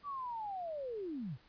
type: linear sweep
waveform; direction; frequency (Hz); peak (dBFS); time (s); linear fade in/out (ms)
sine; down; 1174.7 to 103.83; -38; 0.03-1.38; 50
effects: pink hiss -65 dBFS RMS until 1.48 s + resampled to 11025 Hz